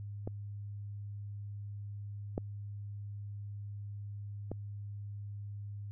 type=clicks; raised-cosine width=2 ms; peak=-25 / -20 / -24 dBFS; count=3; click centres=0.275 / 2.379 / 4.516 s; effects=added 102 Hz sine -40 dBFS peak until 5.91 s